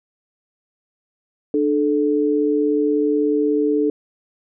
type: tone pair together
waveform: sine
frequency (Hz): 298.1 / 434.5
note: D4 / A4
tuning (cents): +26 / -22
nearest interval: perfect fifth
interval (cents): 652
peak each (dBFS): -18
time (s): 1.54-3.9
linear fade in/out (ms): 2
effects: none